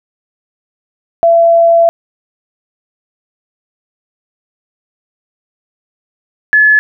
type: tone pair in turn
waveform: sine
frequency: 673 / 1714.6 Hz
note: E5 / A6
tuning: +36 / -45 cents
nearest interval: octave + major third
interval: 1619 cents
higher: second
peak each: -4 dBFS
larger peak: neither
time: 1.23-1.89 / 6.53-6.79 s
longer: first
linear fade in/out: 0 ms
effects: none